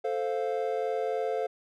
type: chord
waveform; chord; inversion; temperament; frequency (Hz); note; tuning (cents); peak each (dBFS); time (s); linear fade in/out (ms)
triangle; F major; first; equal; 440 / 523.3 / 698.5; A4 / C5 / F5; 0 / 0 / 0; -29 / -30 / -31; 0.04-1.47; 10
effects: none